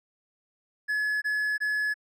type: tone bursts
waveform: triangle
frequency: 1703 Hz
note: G#6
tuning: 43 cents sharp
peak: -23 dBFS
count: 3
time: 0.88-1.942 s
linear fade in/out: 20 ms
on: 340 ms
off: 21 ms
effects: none